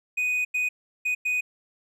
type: tone bursts at uneven times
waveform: triangle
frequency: 2489 Hz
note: D#7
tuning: in tune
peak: -21 dBFS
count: 4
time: 0.17-0.45 / 0.54-0.69 / 1.05-1.15 / 1.25-1.41 s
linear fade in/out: 10 ms
effects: none